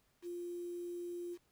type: tone with quantisation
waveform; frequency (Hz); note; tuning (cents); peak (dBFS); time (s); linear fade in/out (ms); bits
sine; 349.2; F4; 0; -40; 0.22-1.38; 50; 10
effects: pink hiss -75 dBFS RMS until 1.51 s

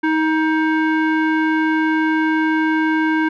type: tone with low-pass filter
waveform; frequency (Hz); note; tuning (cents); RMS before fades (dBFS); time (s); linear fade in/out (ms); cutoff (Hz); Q
square; 315.3; D#4; +23; -17; 0.03-3.29; 10; 1800; 2.8
effects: none

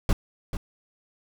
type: noise with echo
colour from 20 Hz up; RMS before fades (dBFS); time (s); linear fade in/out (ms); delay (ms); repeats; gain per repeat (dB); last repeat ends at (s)
brown; -19; 0.09-0.13; 2; 440; 1; -10; 0.57
effects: none

